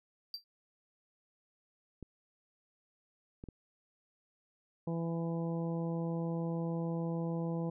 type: tone with exponential decay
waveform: triangle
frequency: 4699 Hz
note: D8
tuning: in tune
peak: -33 dBFS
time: 0.34-0.44 s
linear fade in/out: 1 ms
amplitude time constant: 20 ms
type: clicks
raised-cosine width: 3 ms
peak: -32 dBFS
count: 3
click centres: 2.027 / 3.439 / 3.487 s
type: harmonic tone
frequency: 166.6 Hz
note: E3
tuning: 19 cents sharp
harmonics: 1 / 2 / 3 / 4 / 5 / 6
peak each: -34 / -41 / -41 / -49 / -49 / -52 dBFS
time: 4.87-7.7 s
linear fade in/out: 5 ms
effects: none